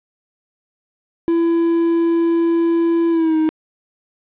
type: tone with pitch glide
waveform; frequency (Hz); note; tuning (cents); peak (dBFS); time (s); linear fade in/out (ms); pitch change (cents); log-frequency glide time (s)
triangle; 335.1 to 314.5; E4 to D#4; +29 to +19; -11; 1.28-3.49; 0; -110; 3.1-3.37
effects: resampled to 8000 Hz + 8-bit